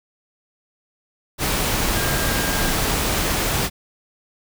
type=tone in noise; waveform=sine; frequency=1609 Hz; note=G6; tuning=45 cents sharp; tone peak=-29 dBFS; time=1.93-2.75 s; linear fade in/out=50 ms; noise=pink; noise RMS=-21 dBFS; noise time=1.38-3.7 s; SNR=-11 dB; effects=none